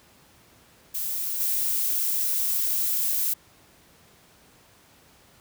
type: noise with level steps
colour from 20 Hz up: violet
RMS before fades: -29 / -25 dBFS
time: 0.94-3.34 s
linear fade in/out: 10 ms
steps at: 1.4 s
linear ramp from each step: 5 ms
effects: pink hiss -56 dBFS RMS until 5.4 s + high-pass 60 Hz 12 dB/octave